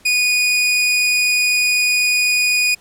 sawtooth tone, 2468 Hz, D#7, 15 cents flat, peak -10 dBFS, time 0.05-2.75 s, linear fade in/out 10 ms, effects pink hiss -50 dBFS RMS until 2.8 s + low-pass 12000 Hz 12 dB/octave

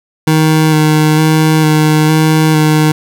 25% pulse tone with vibrato, 155.56 Hz, D#3, in tune, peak -3 dBFS, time 0.27-2.92 s, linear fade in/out 5 ms, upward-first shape square, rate 1.1 Hz, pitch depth 15 cents each way, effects none

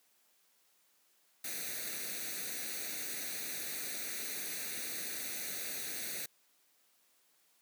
white noise with comb filter, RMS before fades -40 dBFS, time 1.44-6.26 s, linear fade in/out 5 ms, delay 0.48 ms, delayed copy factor +0.75, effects white hiss -71 dBFS RMS until 7.61 s + high-pass 200 Hz 12 dB/octave

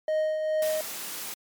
triangle tone with tremolo, 622.3 Hz, D#5, in tune, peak -20 dBFS, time 0.08-0.81 s, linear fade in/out 2 ms, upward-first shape triangle, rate 2.4 Hz, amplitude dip 45%
white high-pass noise, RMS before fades -36 dBFS, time 0.62-1.34 s, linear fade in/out 2 ms, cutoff 150 Hz, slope 24 dB/octave
effects MP3 96 kbps

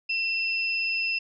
sine tone pair together, 2691 / 5080 Hz, E7 / D#8, +35 / +35 cents, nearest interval major seventh, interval 1100 cents, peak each -25 / -32 dBFS, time 0.09-1.19 s, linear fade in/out 10 ms, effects none

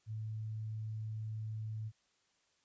sine tone, 109.2 Hz, A2, 13 cents flat, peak -38 dBFS, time 0.06-1.92 s, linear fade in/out 50 ms, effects white hiss -75 dBFS RMS until 2.64 s + resampled to 16000 Hz

